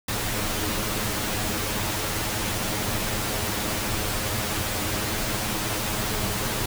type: noise with comb filter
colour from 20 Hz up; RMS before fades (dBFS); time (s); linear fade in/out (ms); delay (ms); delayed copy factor
pink; -27; 0.08-6.66; 5; 9.5; +0.7
effects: none